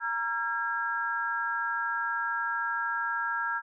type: tone cluster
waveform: sine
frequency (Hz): 934 / 1363 / 1630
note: A#5 / F6 / G#6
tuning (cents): +3 / -43 / -33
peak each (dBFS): -34 / -32 / -31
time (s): 0-3.62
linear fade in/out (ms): 50
effects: none